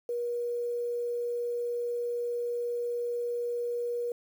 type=tone with quantisation; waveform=sine; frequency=479.2 Hz; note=A#4; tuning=48 cents sharp; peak=-29 dBFS; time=0.09-4.12 s; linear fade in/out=2 ms; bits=9; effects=none